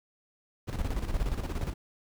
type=noise with tremolo; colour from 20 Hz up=brown; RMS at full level=-29 dBFS; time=0.67-1.74 s; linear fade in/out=20 ms; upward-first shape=square; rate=17 Hz; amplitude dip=60%; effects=none